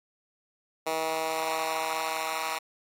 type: tone with high-pass filter sweep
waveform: 10% pulse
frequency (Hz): 160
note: D#3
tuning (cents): +49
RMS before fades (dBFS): -31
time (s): 0.86-2.59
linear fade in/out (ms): 10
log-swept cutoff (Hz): 540 to 1100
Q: 1.1
effects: AAC 48 kbps